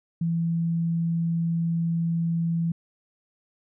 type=tone; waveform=sine; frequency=167 Hz; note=E3; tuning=23 cents sharp; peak=-22 dBFS; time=0.21-2.72 s; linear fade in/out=5 ms; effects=none